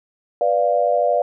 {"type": "chord", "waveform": "sine", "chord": "B diminished", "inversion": "none", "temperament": "equal", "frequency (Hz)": [493.9, 587.3, 698.5], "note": ["B4", "D5", "F5"], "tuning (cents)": [0, 0, 0], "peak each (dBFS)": [-21, -18, -19], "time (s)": [0.41, 1.22], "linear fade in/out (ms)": 2, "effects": []}